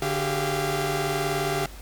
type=tone cluster; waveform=sawtooth; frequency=146.4 / 384.7 / 404 / 688 Hz; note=D3 / G4 / G#4 / F5; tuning=-5 / -33 / -48 / -26 cents; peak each=-26 dBFS; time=0.02-1.66 s; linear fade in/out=2 ms; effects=added 50 Hz sine -41 dBFS peak until 1.81 s + pink hiss -46 dBFS RMS until 1.81 s